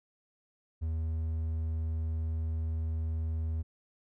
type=tone; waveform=triangle; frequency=80.2 Hz; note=E2; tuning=47 cents flat; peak=-28 dBFS; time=0.81-3.63 s; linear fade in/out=20 ms; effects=none